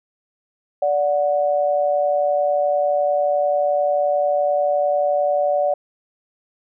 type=tone pair together; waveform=sine; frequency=582.6 / 734 Hz; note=D5 / F#5; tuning=-14 / -14 cents; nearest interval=major third; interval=400 cents; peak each=-17 / -21 dBFS; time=0.82-5.74 s; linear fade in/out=5 ms; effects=none